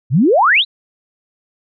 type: exponential sweep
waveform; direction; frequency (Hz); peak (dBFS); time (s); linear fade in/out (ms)
sine; up; 110 to 4186; -8; 0.1-0.65; 50
effects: none